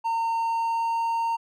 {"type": "tone with pitch glide", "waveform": "triangle", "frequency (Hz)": [914, 919.3], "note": ["A#5", "A#5"], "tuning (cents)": [-34, -24], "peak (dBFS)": -21, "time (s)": [0.04, 1.37], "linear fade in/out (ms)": 20, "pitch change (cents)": 10, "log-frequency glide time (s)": [0.35, 0.99], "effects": []}